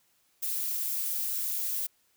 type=noise with amplitude modulation; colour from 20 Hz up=violet; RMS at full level=-29 dBFS; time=0.42-1.87 s; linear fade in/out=10 ms; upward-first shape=sine; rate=247 Hz; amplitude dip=55%; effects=white hiss -69 dBFS RMS until 2.16 s